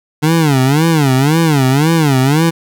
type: tone with vibrato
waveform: 25% pulse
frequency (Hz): 146.8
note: D3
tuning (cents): 0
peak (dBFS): -5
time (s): 0.22-2.51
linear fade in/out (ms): 20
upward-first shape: sine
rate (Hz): 1.9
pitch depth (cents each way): 220
effects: none